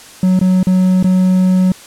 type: tone with dropouts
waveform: triangle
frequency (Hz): 185.1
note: F#3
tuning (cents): +1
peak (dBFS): -6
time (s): 0.23-1.72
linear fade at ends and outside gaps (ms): 2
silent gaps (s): 0.392-0.412 / 0.63-0.669 / 1.028-1.043
effects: white hiss -37 dBFS RMS until 1.86 s + low-pass 10000 Hz 12 dB/octave